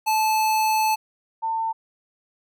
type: tone pair in turn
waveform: square / sine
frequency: 870 / 898.1 Hz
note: A5 / A5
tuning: -20 / +35 cents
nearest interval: minor second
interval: 55 cents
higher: second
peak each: -19 / -22 dBFS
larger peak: first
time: 0.06-0.96 / 1.42-1.73 s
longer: first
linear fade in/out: 20 ms
effects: none